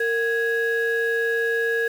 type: tone pair together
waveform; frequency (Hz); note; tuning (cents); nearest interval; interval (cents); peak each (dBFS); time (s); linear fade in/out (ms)
sine; 460.5 / 1661.2; A#4 / G#6; -21 / 0; octave + minor seventh; 2221; -21; 0-1.88; 5
effects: tanh soft clip ceiling -16 dBFS + 7-bit